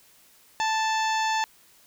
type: harmonic tone with a mistuned harmonic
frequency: 880 Hz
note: A5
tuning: in tune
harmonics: 1 / 2 / 3 / 4 / 5 / 6 / 7 / 8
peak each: -24 / -30 / -34 / -36 / -38 / -40 / -41 / -42 dBFS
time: 0.6-1.44 s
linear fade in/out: 0 ms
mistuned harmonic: 7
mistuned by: +50 cents
effects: white hiss -57 dBFS RMS until 1.86 s